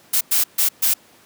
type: noise bursts at uneven times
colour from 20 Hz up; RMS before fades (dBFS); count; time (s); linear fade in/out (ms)
blue; -17; 4; 0.13-0.21 / 0.31-0.44 / 0.58-0.69 / 0.82-0.94; 10
effects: pink hiss -51 dBFS RMS until 1.25 s + high-pass 150 Hz 12 dB/octave